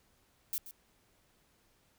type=noise with echo; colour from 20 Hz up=violet; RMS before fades=-35 dBFS; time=0.53-0.58 s; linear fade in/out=0 ms; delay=130 ms; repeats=1; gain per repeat=-13 dB; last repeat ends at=0.71 s; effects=pink hiss -70 dBFS RMS until 1.98 s